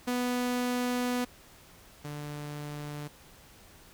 sawtooth tone pair in turn, 246.9 / 147.4 Hz, B3 / D3, 0 / +7 cents, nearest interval major sixth, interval 893 cents, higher first, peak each -24 / -33 dBFS, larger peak first, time 0.07-1.25 / 2.04-3.08 s, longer first, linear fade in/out 10 ms, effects pink hiss -55 dBFS RMS until 3.93 s

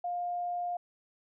sine tone, 706 Hz, F5, 19 cents sharp, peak -31 dBFS, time 0.04-0.77 s, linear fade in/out 5 ms, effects none

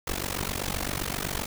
pink noise with amplitude modulation, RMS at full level -27 dBFS, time 0.07-1.46 s, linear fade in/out 5 ms, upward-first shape sine, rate 47.7 Hz, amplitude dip 95%, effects none

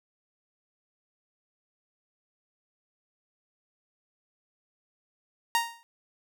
sawtooth tone with exponential decay, 931 Hz, A#5, 2 cents flat, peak -16 dBFS, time 5.55-5.83 s, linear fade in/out 0 ms, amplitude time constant 60 ms, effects none

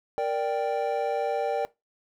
triangle chord, G minor, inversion first, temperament equal, 466.2 / 587.3 / 784 Hz, Bb4 / D5 / G5, 0 / 0 / 0 cents, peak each -27 dBFS, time 0.18-1.65 s, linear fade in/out 0 ms, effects noise-tail reverb RT60 0.2 s tail -20 dB re dry

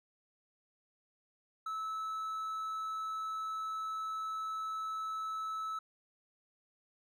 triangle tone, 1304 Hz, E6, 19 cents flat, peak -34 dBFS, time 1.66-5.79 s, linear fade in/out 5 ms, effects none

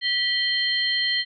sine tone cluster, 1953 / 3133 / 4198 Hz, B6 / G7 / C8, -20 / -2 / +5 cents, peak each -25 dBFS, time 0.01-1.25 s, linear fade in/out 50 ms, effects none

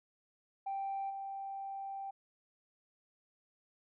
sine tone with level steps, 784 Hz, G5, in tune, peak -34 / -39 dBFS, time 0.66-2.11 s, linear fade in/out 10 ms, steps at 1.09 s, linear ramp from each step 20 ms, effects tanh soft clip ceiling -32 dBFS

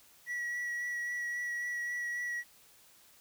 triangle tone with vibrato, 1931 Hz, B6, 39 cents flat, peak -32 dBFS, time 0.26-2.44 s, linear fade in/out 50 ms, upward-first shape sine, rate 3.7 Hz, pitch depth 14 cents each way, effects white hiss -61 dBFS RMS until 3.2 s

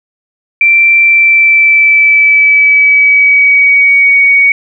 sine tone with pitch glide, 2349 to 2243 Hz, D7 to C#7, 0 to +20 cents, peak -3 dBFS, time 0.61-4.52 s, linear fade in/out 2 ms, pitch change -80 cents, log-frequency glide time 0.99-4.16 s, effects none

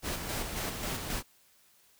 pink noise with tremolo, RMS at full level -34 dBFS, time 0.02-1.23 s, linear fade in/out 50 ms, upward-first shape square, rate 3.7 Hz, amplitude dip 40%, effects white hiss -64 dBFS RMS until 1.99 s

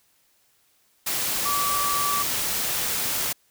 sine tone in noise, 1154 Hz, D6, 31 cents flat, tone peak -24 dBFS, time 1.45-2.23 s, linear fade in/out 10 ms, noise white, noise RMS -26 dBFS, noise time 1.06-3.33 s, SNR -1 dB, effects white hiss -64 dBFS RMS until 3.5 s

